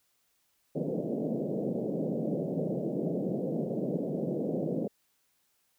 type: band-pass noise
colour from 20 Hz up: pink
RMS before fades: -32 dBFS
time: 0.75-4.88 s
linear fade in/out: 10 ms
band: 150 to 600 Hz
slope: 48 dB/octave
effects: white hiss -73 dBFS RMS until 5.78 s